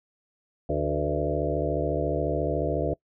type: harmonic tone with a mistuned harmonic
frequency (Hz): 74.1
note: D2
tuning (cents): +16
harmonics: 1 / 2 / 4 / 5 / 6 / 7 / 8 / 9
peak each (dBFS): -32 / -32 / -32 / -32 / -32 / -32 / -32 / -32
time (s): 0.69-2.94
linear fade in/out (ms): 5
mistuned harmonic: 7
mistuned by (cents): -51
effects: noise-tail reverb RT60 0.1 s tail -24 dB re dry